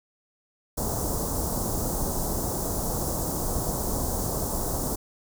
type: band-stop noise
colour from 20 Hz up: pink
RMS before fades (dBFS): -28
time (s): 0.77-4.96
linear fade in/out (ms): 10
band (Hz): 1000 to 6100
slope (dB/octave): 24
effects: none